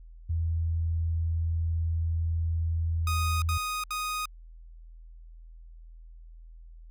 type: tone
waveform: sine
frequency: 82.41 Hz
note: E2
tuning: in tune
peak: -25 dBFS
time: 0.29-3.58 s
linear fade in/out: 10 ms
type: tone bursts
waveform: sawtooth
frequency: 1244.5 Hz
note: D#6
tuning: in tune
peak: -26 dBFS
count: 3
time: 3.07-4.256 s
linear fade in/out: 2 ms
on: 350 ms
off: 68 ms
effects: added 41 Hz sine -45 dBFS peak until 6.9 s